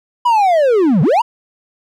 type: linear two-way sweep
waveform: triangle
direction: down then up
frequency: 996 to 135.8 to 996 Hz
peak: -7 dBFS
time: 0.25-1.22 s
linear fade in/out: 10 ms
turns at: 1.02 s
effects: none